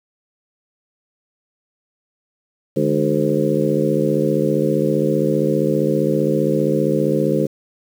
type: harmonic tone with a mistuned harmonic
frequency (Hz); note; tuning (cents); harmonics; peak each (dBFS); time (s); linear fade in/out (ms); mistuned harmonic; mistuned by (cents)
75.2; D2; +42; 2 / 3 / 4 / 5 / 6 / 7; -22 / -22 / -22 / -22 / -22 / -22; 2.76-7.47; 10; 3; -120
effects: 7-bit